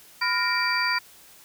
sine tone cluster, 1000 / 1413 / 1856 / 2341 / 4682 Hz, B5 / F6 / A#6 / D7 / D8, +21 / +20 / -8 / -6 / -6 cents, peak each -28 dBFS, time 0.21-0.99 s, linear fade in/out 10 ms, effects white hiss -51 dBFS RMS until 1.44 s

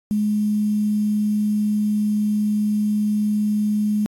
sine tone with quantisation, 210.2 Hz, G#3, 21 cents sharp, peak -17 dBFS, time 0.11-4.06 s, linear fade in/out 0 ms, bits 7, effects AAC 64 kbps

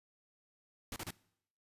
pink noise bursts, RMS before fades -42 dBFS, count 3, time 0.92-1.107 s, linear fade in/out 2 ms, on 41 ms, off 32 ms, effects noise-tail reverb RT60 0.7 s tail -22 dB re dry + resampled to 32000 Hz

